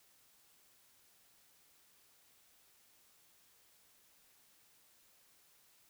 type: silence
effects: white hiss -68 dBFS RMS until 5.89 s